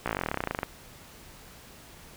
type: slowing click train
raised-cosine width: 0.5 ms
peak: -13 dBFS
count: 22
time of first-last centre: 0.06-0.632 s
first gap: 16 ms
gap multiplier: 1.05
effects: pink hiss -50 dBFS RMS until 2.16 s